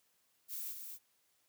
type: noise with echo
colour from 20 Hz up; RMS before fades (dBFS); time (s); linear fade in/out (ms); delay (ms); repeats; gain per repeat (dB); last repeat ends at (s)
violet; -42; 0.48-0.76; 50; 230; 1; -5; 0.99
effects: white hiss -75 dBFS RMS until 1.48 s + high-pass 80 Hz 12 dB/octave